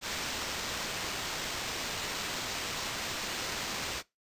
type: noise with sample-and-hold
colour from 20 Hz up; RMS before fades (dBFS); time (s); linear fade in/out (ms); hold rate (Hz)
violet; -36; 0.01-4.03; 50; 11025
effects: noise-tail reverb RT60 0.2 s tail -21 dB re dry + resampled to 32000 Hz